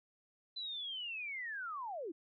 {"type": "linear sweep", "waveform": "sine", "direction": "down", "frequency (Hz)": [4038, 293.7], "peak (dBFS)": -39, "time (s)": [0.56, 2.12], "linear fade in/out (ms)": 10, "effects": ["MP3 48 kbps"]}